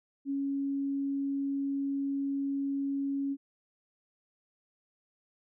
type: tone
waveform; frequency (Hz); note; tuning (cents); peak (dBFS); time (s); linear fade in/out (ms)
sine; 277.2; C#4; 0; -29; 0.25-3.37; 50
effects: none